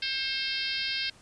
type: harmonic tone with a mistuned harmonic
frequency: 530 Hz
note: C5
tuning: 22 cents sharp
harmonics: 3 / 4 / 5 / 6 / 7 / 8 / 9 / 10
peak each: -38 / -38 / -36 / -36 / -37 / -37 / -35 / -41 dBFS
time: 0.02-1.1 s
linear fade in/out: 5 ms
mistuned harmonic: 4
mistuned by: +31 cents
effects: pink hiss -56 dBFS RMS until 1.21 s + resampled to 22050 Hz